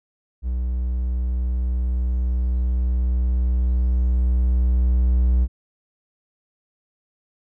triangle tone with level ramp, 61.74 Hz, B1, in tune, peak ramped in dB -19 to -12 dBFS, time 0.42-5.48 s, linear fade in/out 50 ms, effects none

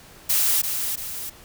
blue noise with echo, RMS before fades -20 dBFS, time 0.29-0.62 s, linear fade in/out 10 ms, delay 340 ms, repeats 2, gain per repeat -6 dB, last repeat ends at 1.3 s, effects pink hiss -47 dBFS RMS until 1.44 s

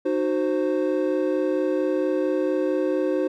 triangle chord, C diminished, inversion first, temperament equal with one note detuned, 305.6 / 370 / 523.3 Hz, Eb4 / Gb4 / C5, -31 / 0 / 0 cents, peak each -23 dBFS, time 0.05-3.28 s, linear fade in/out 10 ms, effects none

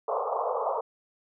pink band-pass noise, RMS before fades -29 dBFS, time 0.08-0.81 s, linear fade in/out 5 ms, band 440 to 1200 Hz, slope 96 dB/octave, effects none

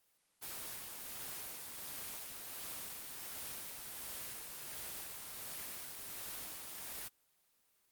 white noise with tremolo, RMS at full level -44 dBFS, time 0.41-7.09 s, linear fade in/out 20 ms, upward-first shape sine, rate 1.4 Hz, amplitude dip 30%, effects white hiss -75 dBFS RMS until 7.91 s + Opus 24 kbps

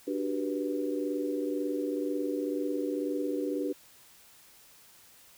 sine chord, G major seventh, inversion second, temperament equal with one note detuned, 293.7 / 370 / 392 / 489.9 Hz, D4 / F#4 / G4 / B4, 0 / 0 / 0 / -14 cents, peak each -32 / -37 / -36 / -35 dBFS, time 0.07-3.73 s, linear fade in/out 10 ms, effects white hiss -57 dBFS RMS until 5.37 s

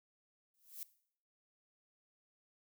violet noise with exponential growth, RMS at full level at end -42 dBFS, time 0.54-0.83 s, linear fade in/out 1 ms, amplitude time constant 61 ms, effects noise-tail reverb RT60 0.6 s tail -18 dB re dry

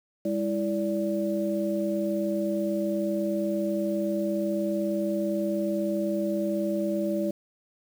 sine tone cluster, 202.8 / 330.8 / 579 Hz, G#3 / E4 / D5, -41 / +6 / -25 cents, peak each -29 dBFS, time 0.25-7.31 s, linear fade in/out 5 ms, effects 8-bit

